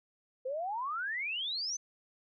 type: exponential sweep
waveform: sine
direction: up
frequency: 498 to 6272 Hz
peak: -33 dBFS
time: 0.45-1.77 s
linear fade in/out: 10 ms
effects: none